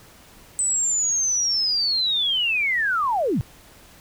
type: linear sweep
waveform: sine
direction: down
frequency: 8100 to 92.5 Hz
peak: -19 dBFS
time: 0.59-3.41 s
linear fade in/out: 0 ms
effects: pink hiss -49 dBFS RMS until 4 s